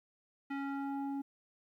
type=tone with low-pass filter sweep; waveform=square; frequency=277.2 Hz; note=C#4; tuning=in tune; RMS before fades=-38 dBFS; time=0.5-1.22 s; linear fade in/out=10 ms; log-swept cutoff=2100 to 580 Hz; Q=1.8; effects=12-bit